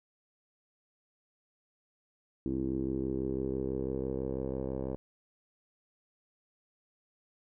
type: tone with low-pass filter sweep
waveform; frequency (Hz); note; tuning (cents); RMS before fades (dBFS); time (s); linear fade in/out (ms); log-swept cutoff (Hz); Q
10% pulse; 66; C2; +16; -34; 2.46-4.96; 0; 320 to 580; 4.1
effects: none